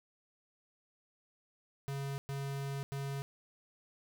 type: tone bursts at uneven times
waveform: square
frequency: 138.59 Hz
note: C#3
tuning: in tune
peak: -37 dBFS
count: 3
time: 1.88-2.18 / 2.29-2.83 / 2.92-3.22 s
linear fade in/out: 0 ms
effects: none